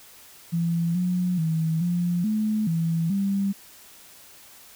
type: tone with pitch steps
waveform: sine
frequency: 168.5 / 180 / 160.9 / 175 / 215 / 164.9 / 197.3 Hz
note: E3 / F#3 / E3 / F3 / A3 / E3 / G3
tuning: +38 / -47 / -42 / +4 / -40 / +1 / +11 cents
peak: -21 dBFS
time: 0.52-3.53 s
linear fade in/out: 20 ms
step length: 430 ms
effects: white hiss -49 dBFS RMS until 4.75 s